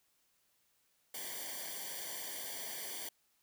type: noise with comb filter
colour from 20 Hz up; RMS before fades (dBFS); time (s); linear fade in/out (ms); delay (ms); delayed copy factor
white; -43; 1.14-3.09; 5; 0.76; -0.95
effects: white hiss -75 dBFS RMS until 3.42 s